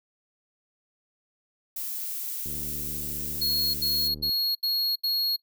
violet noise, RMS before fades -33 dBFS, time 1.76-4.08 s, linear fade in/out 5 ms
click train, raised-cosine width 3 ms, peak -29 dBFS, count 138, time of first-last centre 2.46-4.294 s, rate 74.7 Hz
square tone bursts, 4310 Hz, C#8, 49 cents flat, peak -24 dBFS, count 5, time 3.41-5.364 s, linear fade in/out 10 ms, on 330 ms, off 76 ms
effects noise-tail reverb RT60 0.1 s tail -21 dB re dry

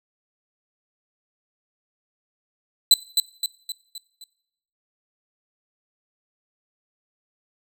sawtooth tone with echo, 4012 Hz, B7, 26 cents sharp, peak -7 dBFS, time 2.91-2.94 s, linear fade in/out 2 ms, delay 260 ms, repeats 5, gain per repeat -6 dB, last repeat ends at 4.24 s, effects noise-tail reverb RT60 0.8 s tail -21 dB re dry

